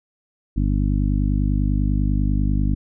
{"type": "harmonic tone", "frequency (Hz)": 50.1, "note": "G1", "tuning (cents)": 38, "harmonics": [1, 2, 3, 4, 5, 6], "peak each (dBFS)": [-19, -24, -26, -28, -27, -31], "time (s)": [0.56, 2.75], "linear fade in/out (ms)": 10, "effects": []}